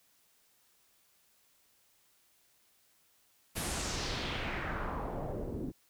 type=noise with low-pass filter sweep; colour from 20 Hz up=pink; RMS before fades=-37 dBFS; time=3.55-5.72 s; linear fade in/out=20 ms; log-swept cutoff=12000 to 280 Hz; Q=2; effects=white hiss -69 dBFS RMS until 5.89 s